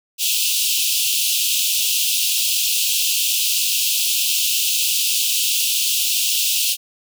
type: high-pass noise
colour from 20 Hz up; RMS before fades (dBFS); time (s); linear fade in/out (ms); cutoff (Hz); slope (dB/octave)
pink; -19; 0.18-6.77; 50; 2600; 96
effects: none